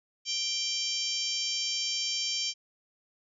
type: harmonic tone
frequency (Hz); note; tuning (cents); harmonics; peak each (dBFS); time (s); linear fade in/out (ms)
785; G5; +2; 3 / 4 / 5 / 6 / 7 / 8 / 9; -41 / -34 / -44 / -36 / -33 / -38 / -42; 0.25-2.54; 50
effects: none